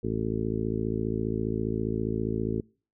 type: harmonic tone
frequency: 54.9 Hz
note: A1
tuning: 3 cents flat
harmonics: 1 / 2 / 3 / 4 / 5 / 6 / 7 / 8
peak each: -38 / -33 / -37 / -33 / -35 / -36 / -33 / -36 dBFS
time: 0.03-2.61 s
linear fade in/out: 10 ms
effects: noise-tail reverb RT60 0.4 s tail -26 dB re dry